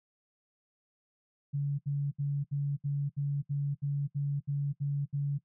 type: tone bursts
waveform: sine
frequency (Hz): 142.2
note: C#3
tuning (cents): +45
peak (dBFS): -28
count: 12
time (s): 1.53-5.387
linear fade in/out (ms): 20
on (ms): 260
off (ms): 67
effects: noise-tail reverb RT60 0.1 s tail -19 dB re dry